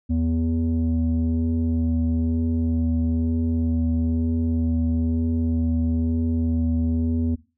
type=tone pair together; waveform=sine; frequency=81.72 / 244.1 Hz; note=E2 / B3; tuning=-14 / -20 cents; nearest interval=octave + perfect fifth; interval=1894 cents; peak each=-20 dBFS; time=0.09-7.36 s; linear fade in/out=20 ms; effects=noise-tail reverb RT60 0.3 s tail -18 dB re dry + tanh soft clip ceiling -16 dBFS